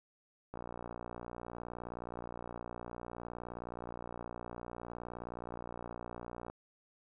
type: click train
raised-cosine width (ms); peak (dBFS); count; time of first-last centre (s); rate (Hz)
1; -29; 355; 0.54-6.5; 59.4
effects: none